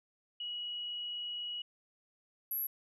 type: tone pair in turn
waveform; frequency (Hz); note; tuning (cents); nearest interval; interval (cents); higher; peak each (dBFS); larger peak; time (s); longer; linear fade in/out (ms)
sine; 2914 / 11633; F#7 / F#9; -27 / -31; 2 octaves; 2396; second; -37 / -33; second; 0.4-1.62 / 2.51-2.67; first; 5
effects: none